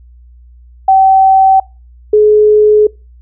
sine tone pair in turn, 768 / 423.6 Hz, G5 / G#4, -36 / +34 cents, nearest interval minor seventh, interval 1030 cents, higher first, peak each -3 dBFS, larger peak neither, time 0.88-1.6 / 2.13-2.87 s, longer second, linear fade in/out 5 ms, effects noise-tail reverb RT60 0.3 s tail -25 dB re dry + added 60 Hz sine -36 dBFS peak until 3.21 s

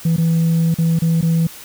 sine tone with dropouts, 164.81 Hz, E3, in tune, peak -10 dBFS, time 0.05-1.47 s, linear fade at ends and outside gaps 5 ms, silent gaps 0.164-0.18 / 0.743-0.785 / 0.99-1.019 / 1.212-1.226 s, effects tanh soft clip ceiling -11 dBFS + white hiss -37 dBFS RMS until 1.64 s

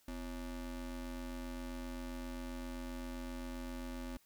square ring-modulated tone, 148.8 Hz, D3, 23 cents sharp, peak -39 dBFS, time 0.08-4.17 s, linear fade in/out 2 ms, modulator 105 Hz, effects white hiss -70 dBFS RMS until 4.25 s

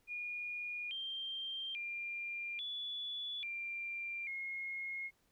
sine tone with pitch steps, 2435 / 3166 / 2400 / 3434 / 2375 / 2156 Hz, D#7 / G7 / D7 / A7 / D7 / C#7, -38 / +17 / +37 / -43 / +19 / -49 cents, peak -39 dBFS, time 0.07-5.11 s, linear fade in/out 50 ms, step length 840 ms, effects pink hiss -75 dBFS RMS until 5.31 s

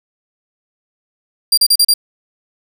sawtooth tone bursts, 4754 Hz, D8, 20 cents sharp, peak -5 dBFS, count 5, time 1.52-1.939 s, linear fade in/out 5 ms, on 55 ms, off 36 ms, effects none

